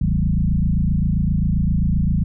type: tone with frequency modulation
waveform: sine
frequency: 110 Hz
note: A2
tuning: in tune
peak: -15 dBFS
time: 0.01-2.24 s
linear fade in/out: 5 ms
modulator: 27.6 Hz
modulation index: 3.2
effects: none